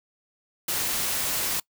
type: noise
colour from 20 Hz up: white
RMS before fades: -27 dBFS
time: 0.68-1.6 s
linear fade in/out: 5 ms
effects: noise-tail reverb RT60 0.1 s tail -24 dB re dry